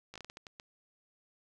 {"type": "slowing click train", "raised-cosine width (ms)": 0.2, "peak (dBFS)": -29, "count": 9, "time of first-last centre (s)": [0.14, 0.599], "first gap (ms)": 16, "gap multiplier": 1.35, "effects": []}